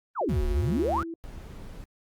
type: exponential two-way sweep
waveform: sine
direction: down then up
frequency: 1583 to 30.87 to 1583 Hz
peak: -24 dBFS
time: 0.15-1.04 s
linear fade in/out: 50 ms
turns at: 0.45 s
type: tone with pitch glide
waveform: sine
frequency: 370 to 331.5 Hz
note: F#4 to E4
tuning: 0 to +10 cents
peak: -33 dBFS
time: 0.21-1.14 s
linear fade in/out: 2 ms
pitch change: -190 cents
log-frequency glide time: 0.37-0.99 s
type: tone with vibrato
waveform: square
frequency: 74.7 Hz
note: D2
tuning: 30 cents sharp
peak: -32 dBFS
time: 0.29-1.03 s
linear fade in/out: 0 ms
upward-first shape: sine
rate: 19 Hz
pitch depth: 31 cents each way
type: noise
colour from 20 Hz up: brown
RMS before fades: -41 dBFS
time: 1.24-1.84 s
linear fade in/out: 0 ms
effects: Opus 32 kbps